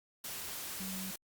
sine tone in noise, 189.3 Hz, F#3, 40 cents sharp, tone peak -41 dBFS, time 0.8-1.11 s, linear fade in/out 5 ms, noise white, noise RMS -42 dBFS, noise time 0.24-1.16 s, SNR -2 dB, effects Opus 48 kbps

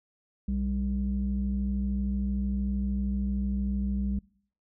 sine tone pair together, 62 / 199.07 Hz, B1 / G3, +7 / +27 cents, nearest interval octave + minor sixth, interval 2020 cents, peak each -28 dBFS, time 0.48-4.19 s, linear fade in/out 5 ms, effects noise-tail reverb RT60 0.6 s tail -25 dB re dry + tanh soft clip ceiling -20 dBFS

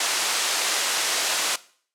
white band-pass noise, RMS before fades -24 dBFS, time 0-1.56 s, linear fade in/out 5 ms, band 480 to 7700 Hz, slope 12 dB/octave, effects noise-tail reverb RT60 0.5 s tail -19 dB re dry + low-pass 12000 Hz 12 dB/octave

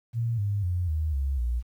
sine tone with pitch steps, 116.1 / 101.66 / 89.01 / 77.94 / 68.24 / 59.75 Hz, A#2 / G#2 / F2 / D#2 / C#2 / A#1, -7 / -37 / +33 / +4 / -27 / +43 cents, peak -24 dBFS, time 0.13-1.63 s, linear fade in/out 50 ms, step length 250 ms, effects 10-bit

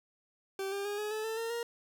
40% pulse tone with pitch steps, 388.3 / 399 / 410 / 421.2 / 432.8 / 444.8 / 457 / 469.6 Hz, G4 / G4 / G#4 / G#4 / A4 / A4 / A#4 / A#4, -16 / +31 / -22 / +24 / -29 / +19 / -34 / +13 cents, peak -33 dBFS, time 0.59-1.63 s, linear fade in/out 2 ms, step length 130 ms, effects none

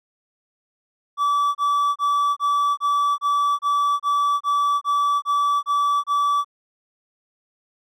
triangle tone bursts, 1153 Hz, D6, 32 cents flat, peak -15 dBFS, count 13, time 1.17-6.446 s, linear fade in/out 50 ms, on 380 ms, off 28 ms, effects none

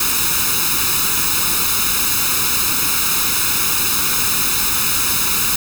white noise with comb filter, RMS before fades -17 dBFS, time 0-5.56 s, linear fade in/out 5 ms, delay 0.77 ms, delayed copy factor +0.8, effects none

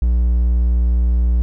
triangle tone, 59.6 Hz, A#1, 39 cents sharp, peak -10 dBFS, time 0.02-1.42 s, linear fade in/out 0 ms, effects none

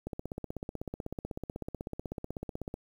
click train, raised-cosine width 2 ms, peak -23 dBFS, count 44, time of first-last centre 0.07-2.741 s, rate 16.1 Hz, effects 9-bit

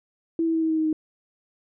sine tone with pitch steps, 329.6 / 326.6 / 323.6 / 320.6 / 317.6 / 314.7 / 311.8 Hz, E4 / E4 / E4 / E4 / D#4 / D#4 / D#4, 0 / -16 / -32 / -48 / +36 / +20 / +4 cents, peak -20 dBFS, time 0.39-0.929 s, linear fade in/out 2 ms, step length 77 ms, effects none

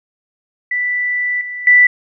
sine tone with level steps, 1975.5 Hz, B6, in tune, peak -15 / -23 / -5 dBFS, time 0.71-1.87 s, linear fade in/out 5 ms, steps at 1.41 / 1.67 s, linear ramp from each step 2 ms, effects none

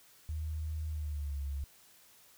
sine tone with pitch glide, 77.8 to 69.71 Hz, D#2 to C#2, 0 to +10 cents, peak -34 dBFS, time 0.29-1.64 s, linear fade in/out 0 ms, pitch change -190 cents, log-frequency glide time 0.89-1.4 s, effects white hiss -61 dBFS RMS until 2.37 s

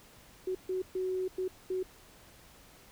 sine tone bursts at uneven times, 372 Hz, F#4, 9 cents sharp, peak -30 dBFS, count 5, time 0.47-0.55 / 0.69-0.82 / 0.95-1.28 / 1.38-1.48 / 1.7-1.83 s, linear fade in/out 5 ms, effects pink hiss -57 dBFS RMS until 2.91 s

